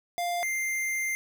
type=tone pair in turn; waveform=square; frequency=699 / 2095 Hz; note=F5 / C7; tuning=+1 / +2 cents; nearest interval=octave + perfect fifth; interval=1901 cents; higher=second; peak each=-28 dBFS; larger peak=neither; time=0.18-0.43 / 0.43-1.15 s; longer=second; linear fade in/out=0 ms; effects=none